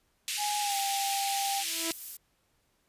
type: band-pass noise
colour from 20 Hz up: pink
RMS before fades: -34 dBFS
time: 0.28-1.92 s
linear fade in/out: 0 ms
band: 2400 to 12000 Hz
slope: 24 dB/octave
type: tone with pitch glide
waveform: sine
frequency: 830.6 to 792.6 Hz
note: G#5 to G5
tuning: 0 to +19 cents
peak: -30 dBFS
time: 0.37-1.64 s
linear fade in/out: 50 ms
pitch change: -81 cents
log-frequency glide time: 0.6-0.76 s
type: noise with tremolo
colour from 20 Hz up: violet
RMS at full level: -38 dBFS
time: 0.7-2.17 s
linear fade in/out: 5 ms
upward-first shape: sine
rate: 3.1 Hz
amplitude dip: 30%
type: tone with exponential growth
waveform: sawtooth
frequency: 329.6 Hz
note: E4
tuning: in tune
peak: -27 dBFS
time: 1.52-1.91 s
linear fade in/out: 1 ms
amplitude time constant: 84 ms
effects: pink hiss -72 dBFS RMS until 2.88 s + resampled to 32000 Hz